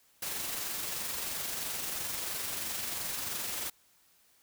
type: noise with amplitude modulation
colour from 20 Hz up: white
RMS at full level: -35 dBFS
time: 0.22-3.7 s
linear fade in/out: 5 ms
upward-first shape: sine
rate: 23 Hz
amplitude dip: 30%
effects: white hiss -66 dBFS RMS until 4.42 s